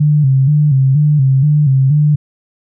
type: tone with vibrato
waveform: sine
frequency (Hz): 141.3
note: C#3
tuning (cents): +34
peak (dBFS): -7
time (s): 0-2.16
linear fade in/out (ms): 10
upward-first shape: square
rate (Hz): 2.1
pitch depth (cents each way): 96
effects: none